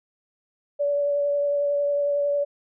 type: tone with vibrato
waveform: sine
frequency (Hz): 574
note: D5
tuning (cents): -40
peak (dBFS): -20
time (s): 0.79-2.45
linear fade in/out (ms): 20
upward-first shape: triangle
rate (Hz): 11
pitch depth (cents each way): 15
effects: none